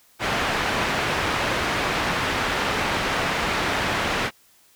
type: low-pass noise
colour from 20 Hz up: white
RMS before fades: -24 dBFS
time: 0.19-4.31 s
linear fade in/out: 50 ms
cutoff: 2100 Hz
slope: 12 dB/octave
effects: white hiss -57 dBFS RMS until 4.75 s